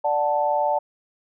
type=chord; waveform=sine; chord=D major; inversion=none; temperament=equal; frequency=587.3 / 740 / 880 Hz; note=D5 / F#5 / A5; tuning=0 / 0 / 0 cents; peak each=-23 / -25 / -22 dBFS; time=0.04-0.79 s; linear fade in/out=10 ms; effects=none